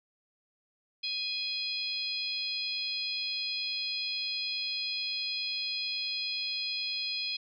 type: harmonic tone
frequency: 830.6 Hz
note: G#5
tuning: in tune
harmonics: 3 / 4 / 5 / 6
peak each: -38 / -38 / -35 / -38 dBFS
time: 1.03-7.37 s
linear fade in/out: 10 ms
effects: none